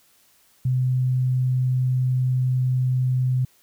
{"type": "tone", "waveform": "sine", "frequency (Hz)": 127.8, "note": "C3", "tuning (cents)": -40, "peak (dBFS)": -18, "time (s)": [0.65, 3.45], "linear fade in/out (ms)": 5, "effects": ["white hiss -59 dBFS RMS until 3.62 s"]}